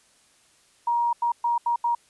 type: tone bursts at uneven times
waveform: sine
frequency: 946 Hz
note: A#5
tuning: 25 cents sharp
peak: -20 dBFS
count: 5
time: 0.87-1.13 / 1.22-1.32 / 1.44-1.58 / 1.66-1.76 / 1.84-1.95 s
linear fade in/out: 5 ms
effects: white hiss -60 dBFS RMS until 2.09 s + resampled to 24000 Hz